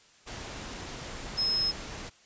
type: tone in noise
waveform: sine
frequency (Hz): 5160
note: E8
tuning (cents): -38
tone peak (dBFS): -25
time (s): 1.37-1.72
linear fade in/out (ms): 20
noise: pink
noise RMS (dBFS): -40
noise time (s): 0.26-2.1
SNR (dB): +12
effects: white hiss -59 dBFS RMS until 2.25 s + resampled to 16000 Hz